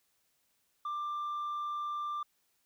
sine tone, 1185 Hz, D6, 15 cents sharp, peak -31 dBFS, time 0.85-2.23 s, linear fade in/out 5 ms, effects tanh soft clip ceiling -33 dBFS + white hiss -75 dBFS RMS until 2.65 s

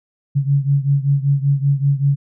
sine beating tone pair, 138.59 / 143.79 Hz, C#3 / D3, 0 / -36 cents, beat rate 5.2 Hz, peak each -15 / -18 dBFS, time 0.35-2.16 s, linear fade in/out 20 ms, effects none

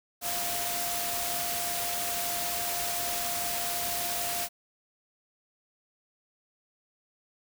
sine tone in noise, 698.5 Hz, F5, in tune, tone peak -36 dBFS, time 0.21-4.49 s, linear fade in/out 50 ms, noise white, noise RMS -32 dBFS, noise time 0.21-4.49 s, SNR -7 dB, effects none

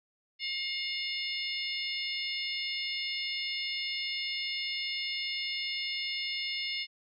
harmonic tone with a mistuned harmonic, 715 Hz, F5, 41 cents sharp, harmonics 3 / 4 / 5 / 6 / 7, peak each -37 / -38 / -39 / -40 / -40 dBFS, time 0.39-6.87 s, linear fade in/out 50 ms, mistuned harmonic 7, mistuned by +77 cents, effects none

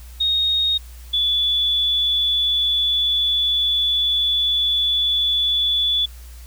sine tone pair in turn, 3728 / 3447 Hz, A#7 / A7, -1 / -36 cents, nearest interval minor second, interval 135 cents, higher first, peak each -16 dBFS, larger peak neither, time 0.2-0.78 / 1.13-6.06 s, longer second, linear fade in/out 10 ms, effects added 60 Hz sine -36 dBFS peak until 6.46 s + white hiss -48 dBFS RMS until 6.46 s

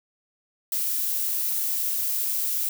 violet noise, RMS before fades -26 dBFS, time 0.72-2.69 s, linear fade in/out 2 ms, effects none

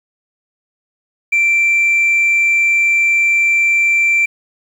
sine tone, 2349 Hz, D7, in tune, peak -8 dBFS, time 1.32-4.26 s, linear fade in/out 10 ms, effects tanh soft clip ceiling -8 dBFS + 7-bit

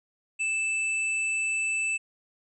square tone, 2637 Hz, E7, in tune, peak -26 dBFS, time 0.39-1.98 s, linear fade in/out 20 ms, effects resampled to 24000 Hz

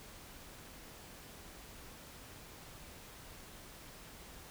silence, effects pink hiss -53 dBFS RMS until 4.5 s

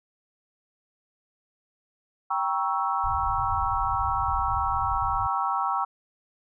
sine chord, G diminished seventh, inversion none, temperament equal with one note detuned, 784 / 948.6 / 1108.7 / 1318.5 Hz, G5 / Bb5 / Db6 / Fb6, 0 / +30 / 0 / 0 cents, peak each -29 dBFS, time 2.3-5.85 s, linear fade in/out 10 ms
pink low-pass noise, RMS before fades -34 dBFS, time 3.04-5.27 s, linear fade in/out 0 ms, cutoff 120 Hz, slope 48 dB/octave
effects none

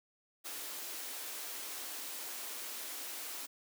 white high-pass noise, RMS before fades -43 dBFS, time 0.44-3.47 s, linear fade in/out 20 ms, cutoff 250 Hz, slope 48 dB/octave, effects none

